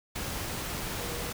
sine tone in noise, 478 Hz, A#4, 43 cents sharp, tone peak -43 dBFS, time 1-1.31 s, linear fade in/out 10 ms, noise pink, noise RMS -35 dBFS, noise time 0.15-1.33 s, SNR -11 dB, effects none

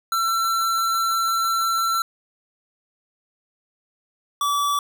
square tone pair in turn, 1347 / 1151.8 Hz, E6 / D6, +37 / -34 cents, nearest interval minor third, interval 271 cents, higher first, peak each -20 / -20 dBFS, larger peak neither, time 0.12-2.02 / 4.41-4.79 s, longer first, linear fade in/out 2 ms, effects none

